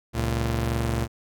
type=tone pair together; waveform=sawtooth; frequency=68.75 / 114.6 Hz; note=C#2 / A#2; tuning=-14 / -29 cents; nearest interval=major sixth; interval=885 cents; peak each=-23 / -22 dBFS; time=0.13-1.08 s; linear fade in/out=50 ms; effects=none